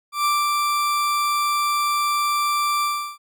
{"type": "tone with ADSR envelope", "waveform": "40% pulse", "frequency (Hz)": 1174.7, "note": "D6", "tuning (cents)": 0, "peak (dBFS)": -16, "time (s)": [0.12, 3.18], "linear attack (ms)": 130, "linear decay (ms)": 210, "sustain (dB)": -2, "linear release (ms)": 350, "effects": []}